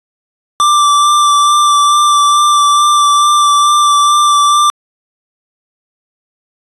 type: tone with vibrato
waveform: square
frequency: 1174.7 Hz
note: D6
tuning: in tune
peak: -7 dBFS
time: 0.6-4.7 s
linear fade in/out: 0 ms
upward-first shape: sine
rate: 2.3 Hz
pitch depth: 15 cents each way
effects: resampled to 24000 Hz